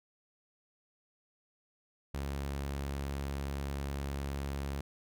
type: tone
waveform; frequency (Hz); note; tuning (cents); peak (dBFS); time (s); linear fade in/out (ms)
sawtooth; 69.6; C#2; +8; -31; 2.14-4.81; 5
effects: none